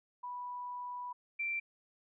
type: tone pair in turn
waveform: sine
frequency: 984 / 2351 Hz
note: B5 / D7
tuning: -7 / +1 cents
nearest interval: octave + minor third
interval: 1508 cents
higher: second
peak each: -39 / -33 dBFS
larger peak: second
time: 0.23-1.13 / 1.39-1.6 s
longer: first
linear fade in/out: 10 ms
effects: none